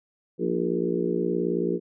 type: harmonic tone with a mistuned harmonic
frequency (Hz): 58.8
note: A#1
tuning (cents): +16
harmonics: 3 / 4 / 5 / 6 / 7 / 8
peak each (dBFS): -30 / -32 / -33 / -28 / -28 / -32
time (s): 0.38-1.8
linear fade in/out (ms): 50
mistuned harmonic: 5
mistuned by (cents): +53
effects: none